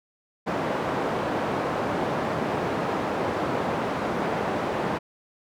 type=band-pass noise; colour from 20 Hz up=white; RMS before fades=-27 dBFS; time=0.46-4.99 s; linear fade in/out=20 ms; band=130 to 840 Hz; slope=12 dB/octave; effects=none